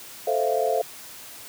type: chord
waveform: sine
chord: F major seventh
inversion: first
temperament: equal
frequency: 440 / 523.3 / 659.3 / 698.5 Hz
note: A4 / C5 / E5 / F5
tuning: 0 / 0 / 0 / 0 cents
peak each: -26 dBFS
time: 0.27-0.82 s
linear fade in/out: 5 ms
effects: white hiss -42 dBFS RMS until 1.48 s + high-pass 80 Hz 12 dB/octave